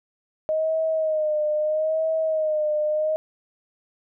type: tone with vibrato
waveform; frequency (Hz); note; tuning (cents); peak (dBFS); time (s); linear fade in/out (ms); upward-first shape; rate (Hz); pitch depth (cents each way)
sine; 622.3; D#5; 0; -20; 0.49-3.16; 0; sine; 0.77; 51
effects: none